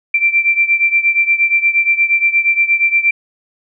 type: beating tone pair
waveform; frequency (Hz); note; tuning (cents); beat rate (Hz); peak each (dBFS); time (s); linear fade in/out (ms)
sine; 2349 / 2357.5; D7 / D7; 0 / +6; 8.5; -12 / -15; 0.14-3.11; 5
effects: none